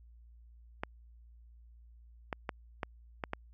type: clicks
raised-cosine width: 0.5 ms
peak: -19 dBFS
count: 6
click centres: 0.835 / 2.328 / 2.492 / 2.832 / 3.238 / 3.334 s
effects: added 58 Hz sine -54 dBFS peak until 3.53 s